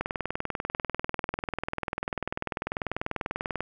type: click train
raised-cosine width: 0.5 ms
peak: -14 dBFS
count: 74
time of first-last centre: 0.01-3.606 s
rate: 20.3 Hz
effects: none